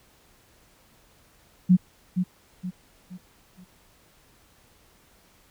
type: tone with echo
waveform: sine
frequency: 182.2 Hz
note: F#3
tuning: 26 cents flat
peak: -12 dBFS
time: 1.69-1.77 s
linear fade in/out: 20 ms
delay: 470 ms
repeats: 4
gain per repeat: -8 dB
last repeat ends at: 3.65 s
effects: pink hiss -59 dBFS RMS until 5.5 s